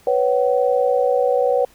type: chord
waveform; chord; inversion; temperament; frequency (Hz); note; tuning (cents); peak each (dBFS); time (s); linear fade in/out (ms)
sine; B suspended second; none; equal with one note detuned; 493.9 / 554.4 / 756; B4 / C#5 / F#5; 0 / 0 / +37; -17 / -19 / -22; 0.07-1.65; 2
effects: pink hiss -52 dBFS RMS until 1.74 s